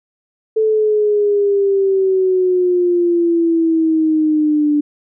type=exponential sweep; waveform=sine; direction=down; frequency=440 to 293.4 Hz; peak=-11 dBFS; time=0.56-4.81 s; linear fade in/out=10 ms; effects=none